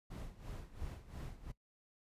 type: noise with tremolo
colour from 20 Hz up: brown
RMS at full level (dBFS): -44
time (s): 0.1-1.52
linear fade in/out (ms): 10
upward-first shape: sine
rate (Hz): 2.9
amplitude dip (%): 80
effects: noise-tail reverb RT60 0.1 s tail -18 dB re dry + resampled to 32000 Hz